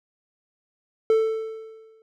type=tone with exponential decay; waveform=triangle; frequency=442.9 Hz; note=A4; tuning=11 cents sharp; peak=-12 dBFS; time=1.1-2.02 s; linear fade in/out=1 ms; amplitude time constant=200 ms; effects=none